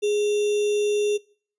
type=tone with sample-and-hold; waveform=sine; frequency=415.3 Hz; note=G#4; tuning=in tune; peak=-19 dBFS; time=0.02-1.18 s; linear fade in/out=20 ms; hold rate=3150 Hz; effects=noise-tail reverb RT60 0.5 s tail -24 dB re dry + resampled to 22050 Hz